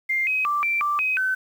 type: tone with pitch steps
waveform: sine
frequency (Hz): 2105 / 2531 / 1173 / 2349 / 1175 / 2525 / 1523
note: C7 / D#7 / D6 / D7 / D6 / D#7 / F#6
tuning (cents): +10 / +29 / -2 / 0 / +1 / +25 / +50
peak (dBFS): -20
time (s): 0.09-1.35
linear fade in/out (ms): 10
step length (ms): 180
effects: 8-bit